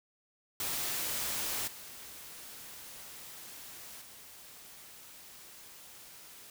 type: noise with level steps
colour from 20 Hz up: white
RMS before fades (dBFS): -35 / -48 / -52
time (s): 0.6-6.5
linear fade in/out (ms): 2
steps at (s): 1.67 / 4.01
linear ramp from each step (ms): 10
effects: none